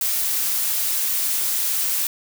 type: noise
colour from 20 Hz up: blue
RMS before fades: -22 dBFS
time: 0.01-2.07 s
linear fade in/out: 2 ms
effects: none